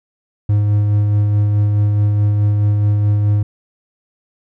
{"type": "tone with tremolo", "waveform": "triangle", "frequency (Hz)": 103.7, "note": "G#2", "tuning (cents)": -2, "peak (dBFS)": -8, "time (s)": [0.49, 3.43], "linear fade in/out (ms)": 5, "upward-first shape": "sine", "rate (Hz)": 4.7, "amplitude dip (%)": 25, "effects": []}